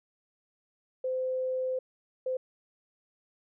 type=tone bursts at uneven times; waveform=sine; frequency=515 Hz; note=C5; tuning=28 cents flat; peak=-28 dBFS; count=2; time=1.04-1.79 / 2.26-2.37 s; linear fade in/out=5 ms; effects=none